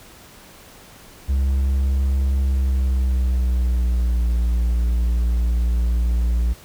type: tone with pitch glide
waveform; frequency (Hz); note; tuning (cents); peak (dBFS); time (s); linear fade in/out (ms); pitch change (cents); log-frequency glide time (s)
triangle; 67.2 to 58.84; C2 to A#1; +47 to +17; -14; 1.28-6.54; 20; -230; 2.41-4.24
effects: pink hiss -45 dBFS RMS until 6.64 s